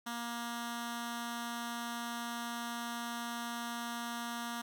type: tone with notch filter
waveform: 10% pulse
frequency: 236 Hz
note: A#3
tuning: 22 cents sharp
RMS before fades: -40 dBFS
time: 0.06-4.62 s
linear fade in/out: 10 ms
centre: 500 Hz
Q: 0.95
effects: none